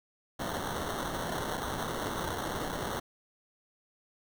blue noise with sample-and-hold, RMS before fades -35 dBFS, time 0.39-3 s, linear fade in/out 10 ms, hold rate 2450 Hz, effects none

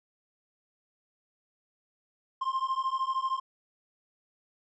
triangle beating tone pair, 1050 / 1063 Hz, C6 / C6, +6 / +27 cents, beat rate 13 Hz, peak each -29 dBFS, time 2.41-3.4 s, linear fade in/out 10 ms, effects resampled to 16000 Hz

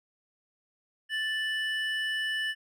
triangle tone pair together, 1760 / 2960 Hz, A6 / F#7, 0 / 0 cents, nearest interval major sixth, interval 900 cents, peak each -28 / -32 dBFS, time 1.09-2.55 s, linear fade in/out 50 ms, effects none

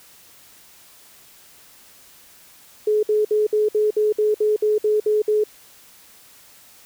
sine tone bursts, 425.1 Hz, G#4, 40 cents sharp, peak -15 dBFS, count 12, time 2.87-5.439 s, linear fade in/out 5 ms, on 160 ms, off 59 ms, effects white hiss -49 dBFS RMS until 6.85 s

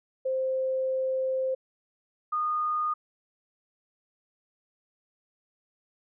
sine tone pair in turn, 523.3 / 1227.5 Hz, C5 / D#6, 0 / -24 cents, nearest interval octave + minor third, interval 1476 cents, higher second, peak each -25 dBFS, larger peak neither, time 0.25-1.55 / 2.32-2.94 s, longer first, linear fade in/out 10 ms, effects none

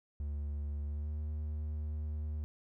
triangle tone with pitch glide, 72.8 to 75.8 Hz, D2 to D#2, -15 to -45 cents, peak -33 dBFS, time 0.2-2.44 s, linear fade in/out 0 ms, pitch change +70 cents, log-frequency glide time 0.86-1.17 s, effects none

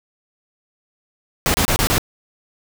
pink noise bursts, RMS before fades -17 dBFS, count 5, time 1.46-1.981 s, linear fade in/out 0 ms, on 81 ms, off 29 ms, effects none

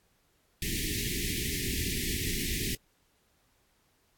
pink band-stop noise, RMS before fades -32 dBFS, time 0.62-2.75 s, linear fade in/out 2 ms, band 420 to 1800 Hz, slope 96 dB/octave, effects pink hiss -70 dBFS RMS until 4.17 s + AAC 64 kbps

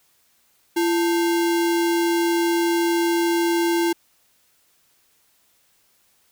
sine tone with sample-and-hold, 339.2 Hz, E4, 50 cents sharp, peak -17 dBFS, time 0.76-3.93 s, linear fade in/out 10 ms, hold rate 1225 Hz, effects white hiss -62 dBFS RMS until 6.31 s

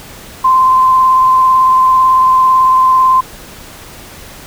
sine tone with vibrato, 1037 Hz, C6, 16 cents flat, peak -5 dBFS, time 0.44-3.21 s, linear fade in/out 10 ms, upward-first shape triangle, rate 18 Hz, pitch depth 20 cents each way, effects pink hiss -33 dBFS RMS until 4.46 s

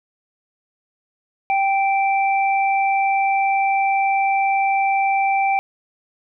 sine tone pair together, 784 / 2341 Hz, G5 / D7, 0 / -6 cents, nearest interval octave + perfect fifth, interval 1894 cents, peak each -16 / -23 dBFS, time 1.5-5.59 s, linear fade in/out 0 ms, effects none

